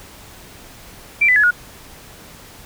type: tone with pitch steps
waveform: sine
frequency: 2349 / 1998.2 / 1699.8 / 1446 Hz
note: D7 / B6 / G#6 / F#6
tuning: 0 / +20 / +40 / -40 cents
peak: -10 dBFS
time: 1.21-1.51 s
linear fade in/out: 10 ms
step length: 75 ms
effects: pink hiss -41 dBFS RMS until 2.65 s